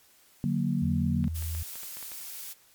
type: chord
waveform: sine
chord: D augmented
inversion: none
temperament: equal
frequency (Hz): 146.83 / 185 / 233.1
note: D3 / F#3 / A#3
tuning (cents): 0 / 0 / 0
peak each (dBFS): -29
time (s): 0.44-1.28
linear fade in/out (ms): 0
type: tone with pitch glide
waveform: sine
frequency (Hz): 85.3 to 81.31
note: F2 to E2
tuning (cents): -40 to -23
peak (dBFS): -30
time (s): 0.82-1.63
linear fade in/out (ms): 5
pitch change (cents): -83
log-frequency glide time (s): 1.17-1.28
type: clicks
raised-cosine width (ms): 0.3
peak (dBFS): -29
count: 8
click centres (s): 1.242 / 1.424 / 1.55 / 1.756 / 1.833 / 1.97 / 2.027 / 2.118
type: noise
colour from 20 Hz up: blue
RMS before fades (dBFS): -40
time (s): 1.34-2.54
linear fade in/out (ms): 20
effects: white hiss -60 dBFS RMS until 2.74 s + MP3 96 kbps